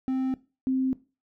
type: tone pair in turn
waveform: triangle / sine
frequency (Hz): 261.6 / 261.6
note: C4 / C4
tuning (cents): 0 / 0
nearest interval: unison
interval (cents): 0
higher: neither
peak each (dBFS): -22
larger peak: neither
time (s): 0.08-0.34 / 0.67-0.93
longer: neither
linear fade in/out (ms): 0
effects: noise-tail reverb RT60 0.3 s tail -18 dB re dry